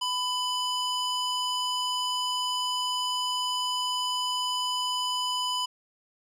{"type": "tone with band-pass filter", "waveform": "square", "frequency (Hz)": 998, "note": "B5", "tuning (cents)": 18, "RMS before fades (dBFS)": -29, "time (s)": [0.01, 5.66], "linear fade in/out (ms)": 10, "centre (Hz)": 3700, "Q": 0.9, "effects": []}